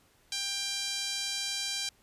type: tone with band-pass filter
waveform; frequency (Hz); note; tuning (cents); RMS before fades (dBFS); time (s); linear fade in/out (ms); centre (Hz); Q
5% pulse; 792; G5; +18; -34; 0.32-1.89; 2; 4300; 1.1
effects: pink hiss -65 dBFS RMS until 2.02 s + resampled to 32000 Hz